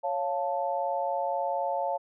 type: chord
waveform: sine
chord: Db augmented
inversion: none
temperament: equal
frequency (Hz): 554.4 / 698.5 / 880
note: Db5 / F5 / A5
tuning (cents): 0 / 0 / 0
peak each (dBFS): -31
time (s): 0.03-1.98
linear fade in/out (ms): 20
effects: none